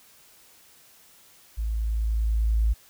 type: tone with level ramp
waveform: sine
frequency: 55 Hz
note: A1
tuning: in tune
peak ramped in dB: -25 to -18 dBFS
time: 1.57-2.74 s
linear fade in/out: 20 ms
effects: white hiss -55 dBFS RMS until 2.89 s